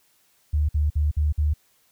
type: tone bursts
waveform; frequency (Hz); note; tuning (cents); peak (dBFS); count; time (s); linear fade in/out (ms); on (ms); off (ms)
sine; 74.9; D2; +35; -18; 5; 0.53-1.538; 10; 160; 52
effects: white hiss -63 dBFS RMS until 1.91 s